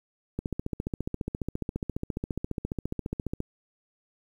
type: click train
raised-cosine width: 3 ms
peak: -17 dBFS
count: 45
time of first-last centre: 0.39-3.404 s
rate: 14.6 Hz
effects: 9-bit